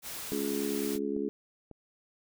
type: noise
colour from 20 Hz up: white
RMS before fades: -40 dBFS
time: 0.02-0.99 s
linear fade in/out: 50 ms
type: harmonic tone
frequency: 69.9 Hz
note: C#2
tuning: 15 cents sharp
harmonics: 3 / 4 / 5 / 6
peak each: -37 / -34 / -37 / -34 dBFS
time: 0.32-1.29 s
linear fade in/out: 0 ms
type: clicks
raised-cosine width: 2 ms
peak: -33 dBFS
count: 3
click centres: 0.956 / 1.165 / 1.713 s
effects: none